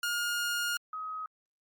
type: tone pair in turn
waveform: sawtooth / sine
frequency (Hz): 1422 / 1265.3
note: F6 / D#6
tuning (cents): +31 / +29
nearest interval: major second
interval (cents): 202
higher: first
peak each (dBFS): -26 / -35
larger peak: first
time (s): 0.03-0.77 / 0.93-1.26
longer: first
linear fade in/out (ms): 2
effects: Opus 48 kbps